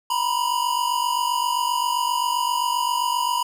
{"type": "tone pair together", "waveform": "square", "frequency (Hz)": [952.4, 1000], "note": ["A#5", "B5"], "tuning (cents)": [37, 21], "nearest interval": "minor second", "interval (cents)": 84, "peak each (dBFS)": -24, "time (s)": [0.1, 3.43], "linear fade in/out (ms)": 5, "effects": []}